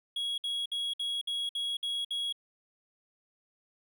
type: tone bursts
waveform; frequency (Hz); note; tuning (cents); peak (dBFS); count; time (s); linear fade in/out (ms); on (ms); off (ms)
triangle; 3322; G#7; 0; -29; 8; 0.16-2.326; 5; 220; 58
effects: none